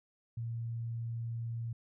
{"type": "tone", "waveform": "sine", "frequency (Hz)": 115.9, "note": "A#2", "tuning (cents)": -10, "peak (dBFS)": -35, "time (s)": [0.37, 1.73], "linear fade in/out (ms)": 5, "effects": []}